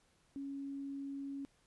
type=tone; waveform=sine; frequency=277.2 Hz; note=C#4; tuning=in tune; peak=-40 dBFS; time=0.36-1.45 s; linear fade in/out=0 ms; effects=pink hiss -72 dBFS RMS until 1.66 s + resampled to 24000 Hz